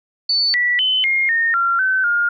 sine tone with pitch steps, 4496 / 1953 / 3039 / 2133 / 1837 / 1376 / 1529 / 1417 Hz, C#8 / B6 / F#7 / C7 / A#6 / F6 / G6 / F6, +24 / -20 / +46 / +33 / -26 / -26 / -44 / +25 cents, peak -14 dBFS, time 0.29-2.29 s, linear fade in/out 5 ms, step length 250 ms, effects none

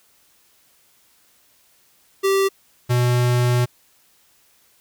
square tone pair in turn, 389.8 / 122.78 Hz, G4 / B2, -10 / -10 cents, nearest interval octave + minor sixth, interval 2000 cents, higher first, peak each -16 dBFS, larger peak neither, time 2.23-2.49 / 2.89-3.66 s, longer second, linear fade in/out 20 ms, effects white hiss -58 dBFS RMS until 4.8 s

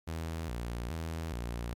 sawtooth tone with vibrato, 69.3 Hz, C#2, in tune, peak -31 dBFS, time 0.07-1.74 s, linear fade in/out 10 ms, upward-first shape square, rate 1.2 Hz, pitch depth 280 cents each way, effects MP3 96 kbps

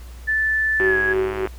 sine tone with pitch glide, 1755 to 1664.2 Hz, A6 to G#6, -5 to +3 cents, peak -17 dBFS, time 0.27-1.14 s, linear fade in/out 20 ms, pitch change -92 cents, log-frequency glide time 0.84-0.97 s
click train, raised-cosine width 0.5 ms, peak -14 dBFS, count 71, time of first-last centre 0.8-1.473 s, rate 104 Hz
sine tone with tremolo, 378.5 Hz, F#4, 39 cents sharp, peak -16 dBFS, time 0.8-1.46 s, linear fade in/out 5 ms, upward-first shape triangle, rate 3.2 Hz, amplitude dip 80%
effects added 60 Hz sine -35 dBFS peak until 1.58 s + pink hiss -48 dBFS RMS until 1.58 s

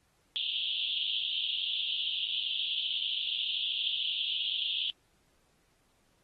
pink band-pass noise, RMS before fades -33 dBFS, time 0.36-4.9 s, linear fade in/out 0 ms, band 2900 to 3600 Hz, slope 96 dB/octave, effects pink hiss -71 dBFS RMS until 6.23 s + AAC 32 kbps

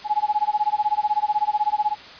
sine tone with tremolo, 843 Hz, G#5, 26 cents sharp, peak -15 dBFS, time 0.04-1.96 s, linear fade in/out 50 ms, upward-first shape sine, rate 16 Hz, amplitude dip 100%, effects white hiss -41 dBFS RMS until 2.19 s + resampled to 11025 Hz

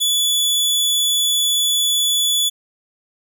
sawtooth tone, 3437 Hz, A7, 41 cents flat, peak -12 dBFS, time 0-2.5 s, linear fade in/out 20 ms, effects none

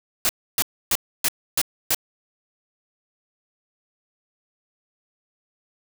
white noise bursts, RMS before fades -20 dBFS, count 6, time 0.25-1.946 s, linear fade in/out 0 ms, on 41 ms, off 290 ms, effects none

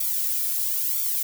violet noise with flanger, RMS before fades -25 dBFS, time 0-1.23 s, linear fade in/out 5 ms, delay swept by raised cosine 0.86 to 2.26 ms, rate 1 Hz, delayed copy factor +1, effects none

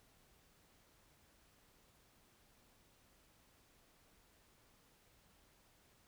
silence, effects pink hiss -70 dBFS RMS until 6.07 s

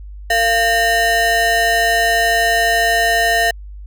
square ring-modulated tone, 571 Hz, D5, 49 cents flat, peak -10 dBFS, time 0.3-3.51 s, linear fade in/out 5 ms, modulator 1260 Hz, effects added 50 Hz sine -30 dBFS peak until 3.86 s

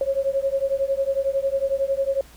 sine beating tone pair, 540 / 551 Hz, C#5 / C#5, -45 / -11 cents, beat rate 11 Hz, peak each -23 dBFS, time 0.01-2.21 s, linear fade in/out 2 ms, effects added 60 Hz sine -48 dBFS peak until 2.36 s + pink hiss -50 dBFS RMS until 2.36 s

